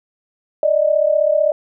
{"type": "tone pair together", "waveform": "sine", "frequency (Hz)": [587.3, 623], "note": ["D5", "D#5"], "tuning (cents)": [0, 2], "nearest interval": "minor second", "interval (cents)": 102, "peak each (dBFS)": -15, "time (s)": [0.63, 1.52], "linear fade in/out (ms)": 2, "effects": []}